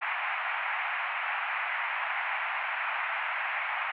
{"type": "band-pass noise", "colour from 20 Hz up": "white", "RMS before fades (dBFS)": -32, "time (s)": [0.01, 3.92], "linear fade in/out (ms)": 20, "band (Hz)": [720, 2500], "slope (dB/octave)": 48, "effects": []}